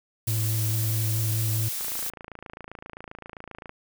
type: noise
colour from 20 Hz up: blue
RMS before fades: -31 dBFS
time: 0.27-2.1 s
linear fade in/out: 5 ms
type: tone with vibrato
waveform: triangle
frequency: 110 Hz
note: A2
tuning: in tune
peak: -22 dBFS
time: 0.27-1.69 s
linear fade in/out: 10 ms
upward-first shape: triangle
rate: 4.6 Hz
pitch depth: 19 cents each way
type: click train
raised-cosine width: 0.5 ms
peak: -24 dBFS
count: 53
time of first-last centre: 1.81-3.694 s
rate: 27.6 Hz
effects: none